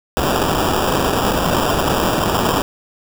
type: noise with sample-and-hold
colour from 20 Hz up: white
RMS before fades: -17 dBFS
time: 0.17-2.62 s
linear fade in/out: 0 ms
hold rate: 2100 Hz
effects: none